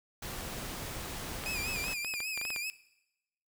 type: noise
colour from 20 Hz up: pink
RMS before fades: -40 dBFS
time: 0.22-1.94 s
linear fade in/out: 5 ms
type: clicks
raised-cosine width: 0.3 ms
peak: -24 dBFS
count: 12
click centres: 1.438 / 1.761 / 1.841 / 1.882 / 2.047 / 2.139 / 2.204 / 2.376 / 2.414 / 2.452 / 2.504 / 2.562 s
type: tone with vibrato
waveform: sawtooth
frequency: 2473 Hz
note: D#7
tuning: 11 cents flat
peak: -31 dBFS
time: 1.46-2.7 s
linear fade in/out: 0 ms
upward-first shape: sine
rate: 5.1 Hz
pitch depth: 85 cents each way
effects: noise-tail reverb RT60 0.9 s tail -18 dB re dry